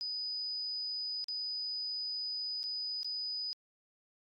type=tone with dropouts; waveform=sine; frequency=4978 Hz; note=D#8; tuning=in tune; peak=-35 dBFS; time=0.01-3.53 s; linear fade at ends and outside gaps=0 ms; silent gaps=1.242-1.284 / 2.631-2.639 / 3.031-3.046 s; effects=AAC 48 kbps